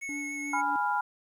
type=tone with vibrato; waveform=square; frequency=2195 Hz; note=C#7; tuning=18 cents flat; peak=-35 dBFS; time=0.01-0.62 s; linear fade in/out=20 ms; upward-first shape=triangle; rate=6.9 Hz; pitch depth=15 cents each way
type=tone with tremolo; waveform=triangle; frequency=289 Hz; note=D4; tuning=28 cents flat; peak=-33 dBFS; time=0.09-0.76 s; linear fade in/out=0 ms; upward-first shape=triangle; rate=3.1 Hz; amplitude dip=45%
type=chord; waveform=sine; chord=F diminished; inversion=first; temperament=equal; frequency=830.6 / 987.8 / 1396.9 Hz; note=Ab5 / Cb6 / F6; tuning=0 / 0 / 0 cents; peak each=-29 / -30 / -31 dBFS; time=0.53-1.01 s; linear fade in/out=5 ms
effects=low-pass 10000 Hz 12 dB/octave + 10-bit